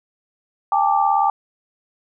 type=chord; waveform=sine; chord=G suspended second; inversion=none; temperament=equal with one note detuned; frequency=801.9 / 880 / 1174.7 Hz; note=G5 / A5 / D6; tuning=+39 / 0 / 0 cents; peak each=-17 / -19 / -21 dBFS; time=0.72-1.3 s; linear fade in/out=2 ms; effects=none